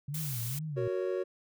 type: tone with vibrato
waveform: sine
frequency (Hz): 134.7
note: C#3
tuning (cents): -49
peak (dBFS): -34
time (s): 0.08-0.88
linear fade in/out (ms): 5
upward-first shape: sine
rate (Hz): 2.2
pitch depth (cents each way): 270
type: noise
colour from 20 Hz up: blue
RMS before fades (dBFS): -39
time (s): 0.14-0.59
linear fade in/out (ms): 5
type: chord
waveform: triangle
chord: F# major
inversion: none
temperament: just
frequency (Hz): 370 / 462.5 / 555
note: F#4 / A#4 / C#5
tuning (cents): 0 / -14 / +2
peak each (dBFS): -30 / -35 / -34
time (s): 0.76-1.24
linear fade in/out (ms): 20
effects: none